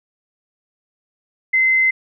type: tone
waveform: sine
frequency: 2061 Hz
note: C7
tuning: 27 cents flat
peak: -12 dBFS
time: 1.53-1.91 s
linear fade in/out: 10 ms
effects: none